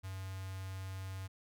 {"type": "tone with notch filter", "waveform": "square", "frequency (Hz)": 95.2, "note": "F#2", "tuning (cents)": 50, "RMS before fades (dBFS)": -43, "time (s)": [0.03, 1.28], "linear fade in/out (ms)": 20, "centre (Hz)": 360, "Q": 0.54, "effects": []}